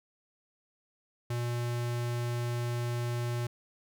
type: tone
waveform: square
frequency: 120 Hz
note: B2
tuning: 49 cents flat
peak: -31 dBFS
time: 1.3-3.47 s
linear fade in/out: 5 ms
effects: none